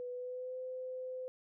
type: tone with pitch glide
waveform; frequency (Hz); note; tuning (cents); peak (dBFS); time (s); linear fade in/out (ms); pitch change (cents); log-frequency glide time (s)
sine; 493.9 to 511.3; B4 to C5; 0 to -40; -39; 0-1.28; 0; +60; 0.1-0.57
effects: none